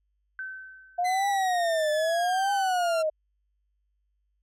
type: tone with exponential decay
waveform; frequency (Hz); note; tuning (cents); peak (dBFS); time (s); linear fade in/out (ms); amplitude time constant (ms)
sine; 1534; G6; -38; -31; 0.39-1.41; 1; 220
type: tone with vibrato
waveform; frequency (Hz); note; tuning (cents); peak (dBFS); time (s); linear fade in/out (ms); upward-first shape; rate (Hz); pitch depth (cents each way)
sine; 698.5; F5; 0; -23; 0.98-3.1; 10; triangle; 0.81; 260
type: linear sweep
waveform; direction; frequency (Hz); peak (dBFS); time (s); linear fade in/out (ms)
sawtooth; down; 2041 to 1361; -28; 1.04-3.03; 20
effects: added 50 Hz sine -70 dBFS peak until 4.42 s + low-pass 11000 Hz 12 dB/octave